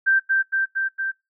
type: tone with echo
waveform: sine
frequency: 1568 Hz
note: G6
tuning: in tune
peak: -14 dBFS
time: 0.06-0.2 s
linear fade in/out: 20 ms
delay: 230 ms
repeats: 4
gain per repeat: -2 dB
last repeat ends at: 1.12 s
effects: noise-tail reverb RT60 0.2 s tail -20 dB re dry